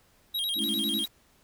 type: tone with vibrato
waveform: square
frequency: 3520 Hz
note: A7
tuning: in tune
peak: -28 dBFS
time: 0.34-1.06 s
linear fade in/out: 10 ms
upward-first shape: square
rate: 10 Hz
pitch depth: 150 cents each way
type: chord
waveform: sine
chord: A major seventh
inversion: third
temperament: equal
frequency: 207.7 / 220 / 277.2 / 329.6 Hz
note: G#3 / A3 / C#4 / E4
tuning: 0 / 0 / 0 / 0 cents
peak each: -36 dBFS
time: 0.55-1.05 s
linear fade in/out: 50 ms
type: high-pass noise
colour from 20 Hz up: white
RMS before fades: -48 dBFS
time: 0.61-1.08 s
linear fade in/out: 5 ms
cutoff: 230 Hz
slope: 48 dB/octave
effects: pink hiss -63 dBFS RMS until 1.43 s